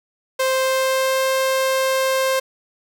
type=tone with pitch glide; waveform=sawtooth; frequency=524 to 527.9 Hz; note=C5 to C5; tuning=+2 to +15 cents; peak=-13 dBFS; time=0.39-2.4 s; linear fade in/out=10 ms; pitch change=+13 cents; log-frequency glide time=0.58-1.26 s; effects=none